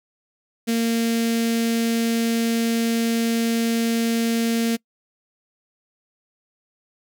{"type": "tone with notch filter", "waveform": "sawtooth", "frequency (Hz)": 230, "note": "A#3", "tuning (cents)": -23, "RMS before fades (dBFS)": -21, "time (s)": [0.67, 4.77], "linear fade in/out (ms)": 20, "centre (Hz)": 1000, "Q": 0.56, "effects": ["noise-tail reverb RT60 0.1 s tail -25 dB re dry"]}